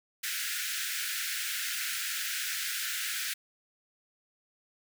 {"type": "high-pass noise", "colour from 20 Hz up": "pink", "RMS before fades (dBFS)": -34, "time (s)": [0.23, 3.34], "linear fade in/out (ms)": 10, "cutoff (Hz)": 1400, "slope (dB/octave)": 96, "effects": []}